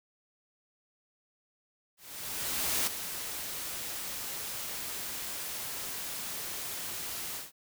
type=noise with ADSR envelope; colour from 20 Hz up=white; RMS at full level=-29 dBFS; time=1.97-7.52 s; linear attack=900 ms; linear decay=7 ms; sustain=-9 dB; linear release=160 ms; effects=none